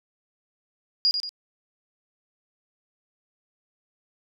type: tone with echo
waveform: sine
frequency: 4855 Hz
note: D#8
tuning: 43 cents flat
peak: -17 dBFS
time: 1.05-1.11 s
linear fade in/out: 0 ms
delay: 91 ms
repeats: 2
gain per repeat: -7 dB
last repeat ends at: 1.292 s
effects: none